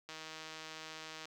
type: click train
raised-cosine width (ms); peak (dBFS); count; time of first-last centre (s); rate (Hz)
0.2; -29; 185; 0.09-1.255; 158
effects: high-pass 150 Hz 12 dB/octave + 10-bit